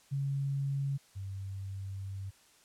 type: tone pair in turn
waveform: sine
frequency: 138.59 / 97.12 Hz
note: C#3 / G2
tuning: 0 / -16 cents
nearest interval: tritone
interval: 616 cents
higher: first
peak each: -30 / -37 dBFS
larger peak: first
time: 0.11-0.98 / 1.15-2.31 s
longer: second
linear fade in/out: 20 ms
effects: white hiss -63 dBFS RMS until 2.64 s + low-pass 10000 Hz 12 dB/octave